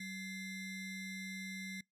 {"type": "ring-modulated tone", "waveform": "square", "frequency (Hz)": 949, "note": "A#5", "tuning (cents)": 31, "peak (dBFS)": -40, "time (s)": [0, 1.81], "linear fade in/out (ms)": 5, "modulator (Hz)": 1140, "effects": ["noise-tail reverb RT60 0.2 s tail -26 dB re dry", "low-pass 12000 Hz 12 dB/octave"]}